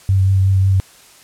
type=tone with vibrato; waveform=sine; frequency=95.9 Hz; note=G2; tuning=37 cents flat; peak=-10 dBFS; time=0.09-0.8 s; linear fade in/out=0 ms; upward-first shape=triangle; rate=5.5 Hz; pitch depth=20 cents each way; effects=white hiss -45 dBFS RMS until 1.23 s + low-pass 11000 Hz 12 dB/octave